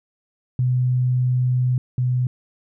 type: tone pair in turn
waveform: sine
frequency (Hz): 126 / 125.5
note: B2 / B2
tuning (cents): +35 / +28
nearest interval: unison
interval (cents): 7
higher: first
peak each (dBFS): -16 / -17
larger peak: first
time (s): 0.59-1.78 / 1.98-2.27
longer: first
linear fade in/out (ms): 2
effects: none